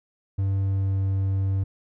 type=tone with pitch glide; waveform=triangle; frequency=97.4 to 96.73 Hz; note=G2 to G2; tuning=-11 to -23 cents; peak=-19 dBFS; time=0.38-1.64 s; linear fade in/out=10 ms; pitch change=-12 cents; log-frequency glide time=0.58-0.98 s; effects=none